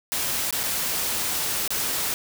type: noise with dropouts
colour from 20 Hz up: white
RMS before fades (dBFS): -26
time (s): 0.12-2.14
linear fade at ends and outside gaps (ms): 0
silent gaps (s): 0.508-0.526 / 0.633-0.637 / 1.677-1.705
effects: none